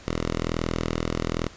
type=tone; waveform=5% pulse; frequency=41.13 Hz; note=E1; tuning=3 cents flat; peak=-14 dBFS; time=0.08-1.48 s; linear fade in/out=0 ms; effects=pink hiss -47 dBFS RMS until 1.56 s + resampled to 16000 Hz